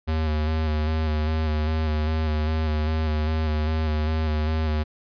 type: tone with vibrato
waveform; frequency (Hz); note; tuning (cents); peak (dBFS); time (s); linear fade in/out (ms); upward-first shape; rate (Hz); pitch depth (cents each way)
square; 77.78; D#2; 0; -22; 0.07-4.84; 20; square; 2.5; 27
effects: resampled to 11025 Hz